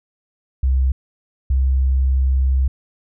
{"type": "tone pair in turn", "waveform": "sine", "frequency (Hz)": [65.41, 65.86], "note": ["C2", "C2"], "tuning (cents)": [0, 12], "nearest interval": "unison", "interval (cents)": 12, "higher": "second", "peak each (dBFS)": [-13, -13], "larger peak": "neither", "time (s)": [[0.63, 0.92], [1.5, 2.68]], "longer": "second", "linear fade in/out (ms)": 5, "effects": []}